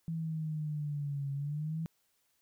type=exponential two-way sweep; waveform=sine; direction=down then up; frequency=164.81 to 138.4 to 164.81 Hz; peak=-33 dBFS; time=0.08-1.86 s; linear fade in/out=0 ms; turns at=1.32 s; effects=white hiss -75 dBFS RMS until 2.41 s